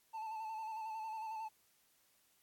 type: tone with vibrato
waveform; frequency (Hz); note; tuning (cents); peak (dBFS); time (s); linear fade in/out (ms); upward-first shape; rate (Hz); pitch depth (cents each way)
triangle; 880; A5; 0; -39; 0.13-1.49; 20; square; 11; 30
effects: white hiss -73 dBFS RMS until 2.42 s + AAC 64 kbps